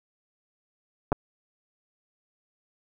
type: clicks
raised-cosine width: 1 ms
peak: -10 dBFS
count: 2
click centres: 1.12 / 1.127 s
effects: none